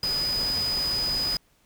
sine tone in noise, 4978 Hz, D#8, in tune, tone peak -24 dBFS, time 0.03-1.37 s, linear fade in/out 2 ms, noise pink, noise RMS -35 dBFS, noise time 0.03-1.37 s, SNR +8 dB, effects pink hiss -64 dBFS RMS until 1.65 s

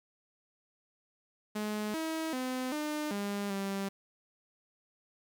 sawtooth tone with pitch steps, 211.5 / 320.7 / 255.8 / 301.5 / 202.2 / 196.4 Hz, G#3 / E4 / C4 / D4 / G#3 / G3, +32 / -48 / -39 / +46 / -46 / +4 cents, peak -29 dBFS, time 1.55-3.89 s, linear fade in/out 10 ms, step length 390 ms, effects 10-bit

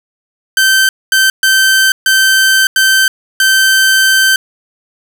sawtooth tone bursts at uneven times, 1549 Hz, G6, 21 cents flat, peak -3 dBFS, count 6, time 0.57-0.89 / 1.12-1.3 / 1.43-1.92 / 2.06-2.67 / 2.76-3.08 / 3.4-4.36 s, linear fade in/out 2 ms, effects none

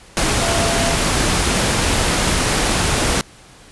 sine tone in noise, 676 Hz, E5, 43 cents sharp, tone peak -22 dBFS, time 0.41-0.94 s, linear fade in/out 0 ms, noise pink, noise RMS -17 dBFS, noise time 0.17-3.21 s, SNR -8 dB, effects pink hiss -44 dBFS RMS until 3.71 s + resampled to 24000 Hz

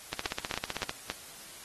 two click trains, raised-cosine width 0.2 ms, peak -14 / -14 dBFS, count 4 / 13, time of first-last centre 0.26-1.1 / 0.13-0.894 s, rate 3.57 / 15.7 Hz, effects white hiss -48 dBFS RMS until 1.64 s + AAC 32 kbps

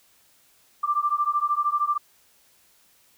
sine beating tone pair, 1174.7 / 1187.7 Hz, D6 / D6, 0 / +19 cents, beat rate 13 Hz, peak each -24 dBFS, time 0.83-1.98 s, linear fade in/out 10 ms, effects white hiss -60 dBFS RMS until 3.17 s

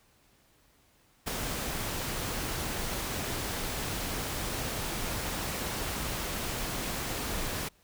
pink noise with ADSR envelope, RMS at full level -30 dBFS, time 1.26-7.69 s, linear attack 18 ms, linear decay 9 ms, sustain -4 dB, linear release 13 ms, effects pink hiss -65 dBFS RMS until 7.83 s

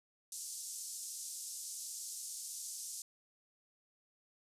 white band-pass noise, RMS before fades -45 dBFS, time 0.32-3.02 s, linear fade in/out 2 ms, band 5500 to 9600 Hz, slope 24 dB/octave, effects resampled to 32000 Hz

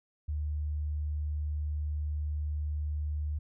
sine tone, 75 Hz, D2, 37 cents sharp, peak -30 dBFS, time 0.28-3.39 s, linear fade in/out 10 ms, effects none

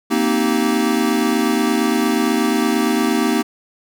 square chord, C minor seventh, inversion third, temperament equal with one note detuned, 233.1 / 261.6 / 311.1 / 386.8 Hz, Bb3 / C4 / Eb4 / G4, 0 / 0 / 0 / -23 cents, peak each -20 / -22 / -21 / -23 dBFS, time 0.1-3.43 s, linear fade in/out 20 ms, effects none

